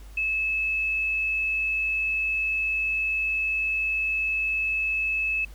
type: tone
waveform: sine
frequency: 2600 Hz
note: E7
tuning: 24 cents flat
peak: -23 dBFS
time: 0.17-5.45 s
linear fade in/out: 5 ms
effects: added 50 Hz sine -41 dBFS peak until 5.54 s + pink hiss -54 dBFS RMS until 5.54 s